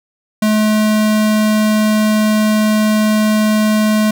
square tone, 214.4 Hz, A3, 45 cents flat, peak -11 dBFS, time 0.42-4.11 s, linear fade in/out 5 ms, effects none

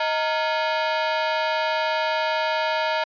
sawtooth ring-modulated tone, 775 Hz, G5, 20 cents flat, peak -14 dBFS, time 0-3.04 s, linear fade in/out 5 ms, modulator 147 Hz, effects resampled to 11025 Hz

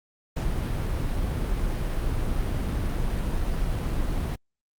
brown noise, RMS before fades -26 dBFS, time 0.36-4.36 s, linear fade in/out 10 ms, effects Opus 48 kbps

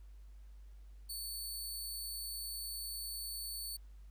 15% pulse tone, 4470 Hz, C#8, 14 cents sharp, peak -34 dBFS, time 1.09-3.77 s, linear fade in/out 10 ms, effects added 50 Hz sine -51 dBFS peak until 4.1 s + pink hiss -74 dBFS RMS until 4.1 s

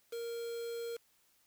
triangle tone with quantisation, 466.2 Hz, A#4, in tune, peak -36 dBFS, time 0.12-0.97 s, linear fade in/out 10 ms, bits 8, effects white hiss -71 dBFS RMS until 1.46 s

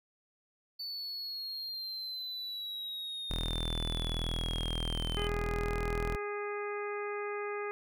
triangle linear sweep, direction down, 4502 to 3033 Hz, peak -36 dBFS, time 0.79-5.28 s, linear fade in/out 10 ms
sawtooth tone, 40.9 Hz, E1, 13 cents flat, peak -29 dBFS, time 3.3-6.16 s, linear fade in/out 0 ms
harmonic tone, 411.9 Hz, G#4, 14 cents flat, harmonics 1 / 2 / 3 / 4 / 5 / 6, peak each -36 / -45 / -42 / -46 / -45 / -49 dBFS, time 5.17-7.71 s, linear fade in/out 0 ms
effects none

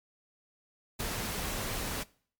pink noise with ADSR envelope, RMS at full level -33 dBFS, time 0.99-2.04 s, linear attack 12 ms, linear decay 15 ms, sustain -2 dB, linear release 17 ms, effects noise-tail reverb RT60 0.5 s tail -22 dB re dry + MP3 96 kbps

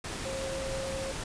sine tone in noise, 536 Hz, C5, 42 cents sharp, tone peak -34 dBFS, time 0.25-1.12 s, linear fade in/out 5 ms, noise pink, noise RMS -37 dBFS, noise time 0.04-1.24 s, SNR 0 dB, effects resampled to 22050 Hz

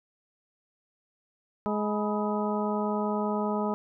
harmonic tone with a mistuned harmonic, 210 Hz, G#3, 19 cents sharp, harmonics 1 / 2 / 3 / 4 / 5 / 6, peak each -29 / -32 / -34 / -35 / -36 / -37 dBFS, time 1.66-3.74 s, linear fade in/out 0 ms, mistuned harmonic 5, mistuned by -110 cents, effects none

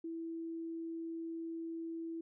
sine tone, 329.6 Hz, E4, in tune, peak -39 dBFS, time 0.04-2.21 s, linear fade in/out 5 ms, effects none

